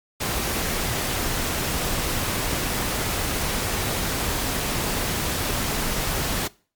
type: noise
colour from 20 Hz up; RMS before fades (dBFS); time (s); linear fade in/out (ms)
pink; -25; 0.2-6.48; 10
effects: noise-tail reverb RT60 0.4 s tail -22 dB re dry + MP3 96 kbps